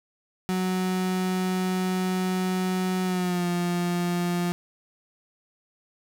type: tone with pitch glide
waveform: 35% pulse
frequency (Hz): 185 to 175.32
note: F#3 to F3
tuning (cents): 0 to +7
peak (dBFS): -22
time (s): 0.49-4.52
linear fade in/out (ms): 0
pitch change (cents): -93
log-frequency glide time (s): 3.04-3.47
effects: 10-bit